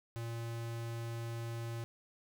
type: tone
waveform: square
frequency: 116 Hz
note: A#2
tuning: 8 cents flat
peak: -39 dBFS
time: 0.16-1.84 s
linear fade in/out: 0 ms
effects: none